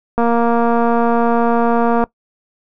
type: click train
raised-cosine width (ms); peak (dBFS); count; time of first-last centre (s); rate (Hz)
1; -3; 436; 0.18-2.039; 234
effects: noise-tail reverb RT60 0.1 s tail -21 dB re dry